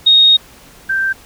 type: tone pair in turn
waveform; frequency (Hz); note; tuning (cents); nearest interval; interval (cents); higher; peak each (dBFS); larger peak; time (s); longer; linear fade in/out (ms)
sine; 3729 / 1567.9; A#7 / G6; 0 / 0; octave + minor third; 1500; first; -5 / -13; first; 0.06-0.37 / 0.89-1.13; first; 10
effects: pink hiss -42 dBFS RMS until 1.25 s